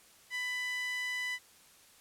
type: tone with high-pass filter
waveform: sawtooth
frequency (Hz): 996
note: B5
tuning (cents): +14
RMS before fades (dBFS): -36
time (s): 0.3-1.39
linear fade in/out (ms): 50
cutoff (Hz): 2100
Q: 4.7
effects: white hiss -60 dBFS RMS until 2 s + low-pass 12000 Hz 12 dB/octave